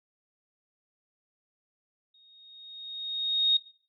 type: tone with exponential growth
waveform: sine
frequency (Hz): 3729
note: A#7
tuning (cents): 0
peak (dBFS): -18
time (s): 2.14-3.57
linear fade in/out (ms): 5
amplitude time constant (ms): 310
effects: noise-tail reverb RT60 0.5 s tail -21 dB re dry